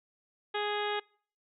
harmonic tone, 415.3 Hz, G#4, in tune, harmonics 1 / 2 / 3 / 4 / 5 / 6 / 7 / 8 / 9, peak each -34 / -35 / -40 / -39 / -43 / -45 / -45 / -42 / -44 dBFS, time 0.54-1 s, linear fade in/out 10 ms, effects noise-tail reverb RT60 0.5 s tail -26 dB re dry

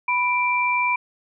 sine tone pair together, 989.3 / 2353 Hz, B5 / D7, +3 / +3 cents, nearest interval octave + minor third, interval 1500 cents, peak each -21 dBFS, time 0.08-0.96 s, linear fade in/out 5 ms, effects none

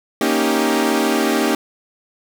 sawtooth chord, Eb dominant seventh, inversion second, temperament equal, 233.1 / 277.2 / 311.1 / 392 Hz, Bb3 / Db4 / Eb4 / G4, 0 / 0 / 0 / 0 cents, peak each -17 dBFS, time 0.21-1.55 s, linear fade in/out 2 ms, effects none

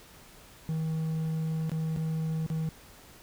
triangle tone with dropouts, 159.5 Hz, D#3, 43 cents sharp, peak -26 dBFS, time 0.69-2.69 s, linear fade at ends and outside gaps 0 ms, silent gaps 1.695-1.717 / 1.962-1.972 / 2.464-2.501 s, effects pink hiss -53 dBFS RMS until 3.22 s

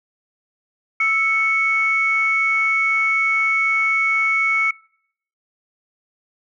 sine tone pair together, 1316.5 / 2214 Hz, E6 / C#7, -3 / -3 cents, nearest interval major sixth, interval 900 cents, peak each -22 / -15 dBFS, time 1-4.71 s, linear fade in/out 5 ms, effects noise-tail reverb RT60 0.7 s tail -26 dB re dry + tanh soft clip ceiling -8 dBFS

